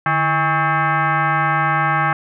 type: tone with frequency modulation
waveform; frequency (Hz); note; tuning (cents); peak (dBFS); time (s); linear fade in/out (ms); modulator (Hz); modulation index
sine; 149.2; D3; +28; -14; 0.06-2.13; 2; 481; 3.5
effects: none